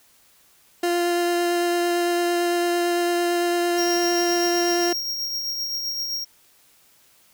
30% pulse tone with vibrato, 347.9 Hz, F4, 7 cents flat, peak -17 dBFS, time 0.83-4.93 s, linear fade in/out 5 ms, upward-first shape triangle, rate 8.9 Hz, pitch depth 10 cents each way
square tone with tremolo, 5588 Hz, F8, in tune, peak -24 dBFS, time 3.77-6.25 s, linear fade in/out 20 ms, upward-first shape triangle, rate 7.7 Hz, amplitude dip 40%
effects white hiss -57 dBFS RMS until 7.33 s

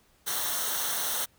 white noise with comb filter, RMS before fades -30 dBFS, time 0.26-1.26 s, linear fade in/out 20 ms, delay 0.41 ms, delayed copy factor -0.7, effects pink hiss -64 dBFS RMS until 1.38 s

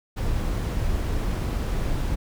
brown noise, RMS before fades -25 dBFS, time 0.16-2.16 s, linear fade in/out 20 ms, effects none

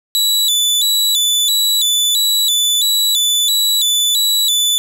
sawtooth tone with vibrato, 3697 Hz, A#7, 15 cents flat, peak -9 dBFS, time 0.15-4.78 s, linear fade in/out 0 ms, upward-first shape square, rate 1.5 Hz, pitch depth 100 cents each way, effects none

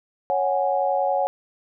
sine chord, C# suspended fourth, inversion none, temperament equal, 554.4 / 740 / 830.6 Hz, C#5 / F#5 / G#5, 0 / 0 / 0 cents, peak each -23 / -23 / -25 dBFS, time 0.3-1.27 s, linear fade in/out 0 ms, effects none

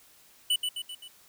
square tone with echo, 2972 Hz, F#7, 7 cents sharp, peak -23 dBFS, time 0.5-0.56 s, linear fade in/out 5 ms, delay 130 ms, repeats 4, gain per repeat -5 dB, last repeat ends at 1.08 s, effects white hiss -58 dBFS RMS until 1.28 s

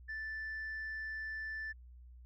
sine tone, 1760 Hz, A6, in tune, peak -37 dBFS, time 0.08-1.73 s, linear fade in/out 20 ms, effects tanh soft clip ceiling -37 dBFS + added 61 Hz sine -52 dBFS peak until 2.25 s

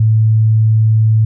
sine tone, 110 Hz, A2, in tune, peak -7 dBFS, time 0-1.25 s, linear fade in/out 5 ms, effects none

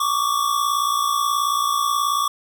square tone pair together, 1116.2 / 1174.7 Hz, C#6 / D6, +12 / 0 cents, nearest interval minor second, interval 88 cents, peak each -22 / -22 dBFS, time 0-2.28 s, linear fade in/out 5 ms, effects none

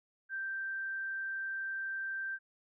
sine tone, 1568 Hz, G6, in tune, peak -35 dBFS, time 0.29-2.39 s, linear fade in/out 50 ms, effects none

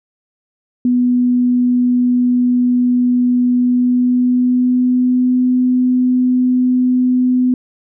sine tone with pitch glide, 246.9 to 251.8 Hz, B3 to B3, 0 to +34 cents, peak -10 dBFS, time 0.85-7.54 s, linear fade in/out 2 ms, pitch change +34 cents, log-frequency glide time 3.55-5.43 s, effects none

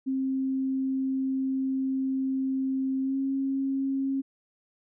sine tone with pitch glide, 265.4 to 270.4 Hz, C4 to C#4, +25 to -43 cents, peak -25 dBFS, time 0.06-4.22 s, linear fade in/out 20 ms, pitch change +32 cents, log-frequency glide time 3.02-3.17 s, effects none

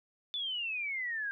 sine exponential sweep, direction down, 3520 to 1591 Hz, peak -33 dBFS, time 0.34-1.31 s, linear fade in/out 0 ms, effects none

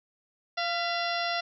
harmonic tone with a mistuned harmonic, 690 Hz, F5, 21 cents flat, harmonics 1 / 2 / 3 / 4 / 5 / 6 / 7 / 8, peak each -31 / -34 / -36 / -37 / -38 / -39 / -39 / -40 dBFS, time 0.57-1.41 s, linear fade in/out 10 ms, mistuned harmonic 3, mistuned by -65 cents, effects none

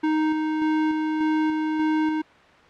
square tone with tremolo, 311.1 Hz, D#4, in tune, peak -20 dBFS, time 0.03-2.22 s, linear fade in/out 10 ms, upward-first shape square, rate 1.7 Hz, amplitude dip 30%, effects white hiss -50 dBFS RMS until 2.69 s + low-pass 2000 Hz 12 dB/octave

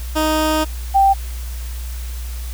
15% pulse / sine tone pair in turn, 311.1 / 783.9 Hz, D#4 / G5, 0 / 0 cents, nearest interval octave + major third, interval 1600 cents, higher second, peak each -9 dBFS, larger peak neither, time 0.15-0.65 / 0.94-1.14 s, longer first, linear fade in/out 20 ms, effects added 60 Hz sine -24 dBFS peak until 2.53 s + white hiss -38 dBFS RMS until 2.53 s

